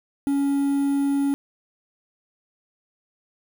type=tone with quantisation; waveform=triangle; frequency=279.6 Hz; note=C#4; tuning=15 cents sharp; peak=-17 dBFS; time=0.27-1.34 s; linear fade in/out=0 ms; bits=7; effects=none